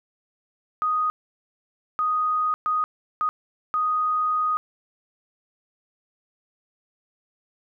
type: tone bursts at uneven times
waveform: sine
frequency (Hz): 1244.5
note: D#6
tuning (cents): 0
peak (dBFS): -20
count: 5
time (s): 0.82-1.1 / 1.99-2.54 / 2.66-2.84 / 3.21-3.29 / 3.74-4.57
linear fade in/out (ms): 0
effects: none